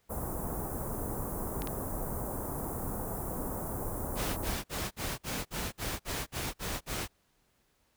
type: band-stop noise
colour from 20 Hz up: pink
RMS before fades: -36 dBFS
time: 0.09-4.55 s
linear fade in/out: 20 ms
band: 1100 to 10000 Hz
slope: 24 dB/octave
type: clicks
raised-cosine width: 0.2 ms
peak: -22 dBFS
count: 2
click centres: 1.62 / 1.673 s
type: noise bursts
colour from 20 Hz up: pink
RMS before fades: -35 dBFS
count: 11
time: 4.15-7.08 s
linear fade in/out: 50 ms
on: 220 ms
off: 51 ms
effects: pink hiss -72 dBFS RMS until 7.96 s